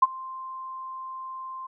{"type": "tone with ADSR envelope", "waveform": "sine", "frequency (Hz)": 1046.5, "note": "C6", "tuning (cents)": 0, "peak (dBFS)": -11, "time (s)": [0.02, 1.67], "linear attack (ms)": 9, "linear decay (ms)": 30, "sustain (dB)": -23, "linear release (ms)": 10, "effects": []}